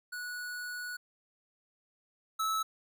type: tone pair in turn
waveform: square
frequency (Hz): 1468 / 1304.1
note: F#6 / E6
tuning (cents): -14 / -19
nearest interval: major second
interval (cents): 205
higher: first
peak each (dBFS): -38 / -30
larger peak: second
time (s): 0.12-0.97 / 2.39-2.63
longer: first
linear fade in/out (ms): 10
effects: none